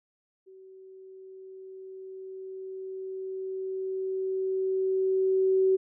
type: tone with level ramp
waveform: sine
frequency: 379.6 Hz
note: F#4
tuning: 44 cents sharp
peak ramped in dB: -48 to -19 dBFS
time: 0.46-5.77 s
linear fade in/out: 20 ms
effects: none